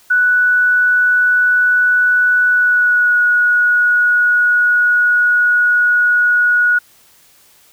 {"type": "tone with pitch glide", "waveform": "sine", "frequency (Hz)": [1480, 1457.1], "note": ["F#6", "F#6"], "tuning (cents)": [0, -27], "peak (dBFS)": -9, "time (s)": [0.1, 6.79], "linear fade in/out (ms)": 10, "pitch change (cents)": -27, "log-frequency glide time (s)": [2.48, 3.19], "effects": ["white hiss -49 dBFS RMS until 7.72 s"]}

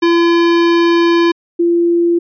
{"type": "tone pair in turn", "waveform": ["square", "sine"], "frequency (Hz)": [339.7, 342.5], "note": ["F4", "F4"], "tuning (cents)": [-48, -34], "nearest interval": "unison", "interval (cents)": 14, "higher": "second", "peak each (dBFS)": [-9, -9], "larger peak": "neither", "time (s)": [[0.02, 1.32], [1.59, 2.19]], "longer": "first", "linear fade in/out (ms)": 10, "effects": ["resampled to 11025 Hz"]}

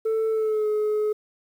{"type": "tone with pitch glide", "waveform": "sine", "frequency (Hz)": [442.9, 424.9], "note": ["A4", "G#4"], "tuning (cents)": [11, 40], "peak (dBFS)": -18, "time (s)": [0.05, 1.13], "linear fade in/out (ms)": 10, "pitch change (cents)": -71, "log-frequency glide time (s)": [0.3, 0.67], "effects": ["tanh soft clip ceiling -20 dBFS", "9-bit"]}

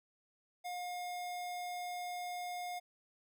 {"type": "tone", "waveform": "square", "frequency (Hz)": 714, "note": "F5", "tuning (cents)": 38, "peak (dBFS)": -40, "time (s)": [0.64, 2.8], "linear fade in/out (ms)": 20, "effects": []}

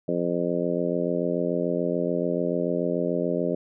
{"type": "harmonic tone", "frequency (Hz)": 86.9, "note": "F2", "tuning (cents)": -8, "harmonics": [2, 3, 4, 5, 6, 7], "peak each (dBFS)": [-30, -30, -30, -30, -30, -30], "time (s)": [0.08, 3.55], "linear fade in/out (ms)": 5, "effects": []}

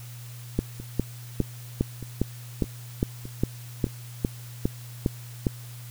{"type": "two click trains", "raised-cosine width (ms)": 3, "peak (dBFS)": [-9, -24], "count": [13, 6], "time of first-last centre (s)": [[0.59, 5.468], [0.8, 3.867]], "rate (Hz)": [2.46, 1.63], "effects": ["added 120 Hz sine -39 dBFS peak until 5.9 s", "white hiss -48 dBFS RMS until 5.9 s"]}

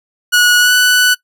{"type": "tone with pitch glide", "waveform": "sawtooth", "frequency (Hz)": [1460, 1487.2], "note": ["F#6", "F#6"], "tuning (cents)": [-24, 8], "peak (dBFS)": -4, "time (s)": [0.32, 1.15], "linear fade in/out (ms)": 20, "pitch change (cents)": 32, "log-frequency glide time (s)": [0.59, 0.73], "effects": ["noise-tail reverb RT60 0.1 s tail -21 dB re dry"]}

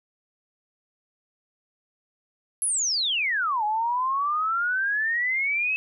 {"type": "exponential two-way sweep", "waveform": "sine", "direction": "down then up", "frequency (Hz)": [11175, 830.6, 2607], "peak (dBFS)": -22, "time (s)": [2.62, 5.76], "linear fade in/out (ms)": 0, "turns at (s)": 3.64, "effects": []}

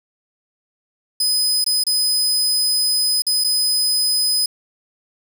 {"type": "tone with dropouts", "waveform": "sawtooth", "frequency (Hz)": 5020, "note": "D#8", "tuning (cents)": 15, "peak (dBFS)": -13, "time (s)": [1.2, 4.46], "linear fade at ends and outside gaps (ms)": 5, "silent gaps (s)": [[1.643, 1.663], [1.838, 1.866], [3.221, 3.266], [3.44, 3.444]], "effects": ["7-bit"]}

